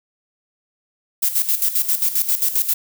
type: noise with tremolo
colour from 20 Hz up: violet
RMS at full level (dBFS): -17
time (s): 1.22-2.74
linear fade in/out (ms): 10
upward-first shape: square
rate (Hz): 7.5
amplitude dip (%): 70
effects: none